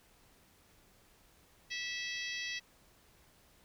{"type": "harmonic tone", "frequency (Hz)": 653, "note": "E5", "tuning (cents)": -17, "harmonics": [3, 4, 5, 6, 7, 8, 9], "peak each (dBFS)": [-41, -43, -45, -47, -48, -49, -50], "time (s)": [1.7, 2.6], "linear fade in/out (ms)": 20, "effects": ["pink hiss -65 dBFS RMS until 3.64 s"]}